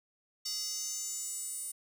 square tone with high-pass filter sweep, 415.3 Hz, G#4, in tune, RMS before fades -38 dBFS, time 0.45-1.72 s, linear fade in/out 10 ms, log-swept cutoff 5100 to 9300 Hz, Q 4.9, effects none

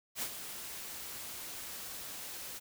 white noise with ADSR envelope, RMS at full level -35 dBFS, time 0.15-2.6 s, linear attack 69 ms, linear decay 64 ms, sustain -9 dB, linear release 27 ms, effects none

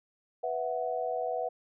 sine chord, B suspended fourth, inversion none, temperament equal, 493.9 / 659.3 / 740 Hz, B4 / E5 / F#5, 0 / 0 / 0 cents, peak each -34 dBFS, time 0.43-1.49 s, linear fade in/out 10 ms, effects none

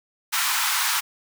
pink high-pass noise, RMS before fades -23 dBFS, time 0.32-1.01 s, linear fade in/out 20 ms, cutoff 900 Hz, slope 48 dB/octave, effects none

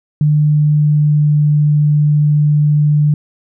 sine tone with pitch glide, 150 to 148.79 Hz, D3 to D3, +37 to +23 cents, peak -8 dBFS, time 0.21-3.14 s, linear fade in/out 2 ms, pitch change -14 cents, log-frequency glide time 0.48-1.42 s, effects none

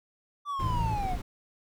triangle linear sweep, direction down, 1174.7 to 697 Hz, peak -28 dBFS, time 0.45-1.17 s, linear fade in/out 50 ms
brown noise, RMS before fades -33 dBFS, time 0.59-1.22 s, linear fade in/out 10 ms
harmonic tone, 55 Hz, A1, in tune, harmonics 1 / 2 / 3, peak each -35 / -30 / -37 dBFS, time 0.61-0.97 s, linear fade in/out 20 ms
effects none

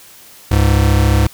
square tone pair together, 69 / 103.38 Hz, C#2 / G#2, -7 / -7 cents, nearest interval perfect fifth, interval 700 cents, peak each -13 dBFS, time 0.51-1.27 s, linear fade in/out 5 ms, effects white hiss -41 dBFS RMS until 1.33 s

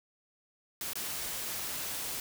white noise with dropouts, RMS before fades -37 dBFS, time 0.81-2.2 s, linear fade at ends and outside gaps 1 ms, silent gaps 0.933-0.955 s, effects none

